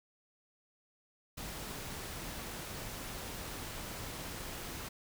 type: noise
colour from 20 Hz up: pink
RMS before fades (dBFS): -43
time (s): 1.37-4.89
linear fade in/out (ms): 10
effects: none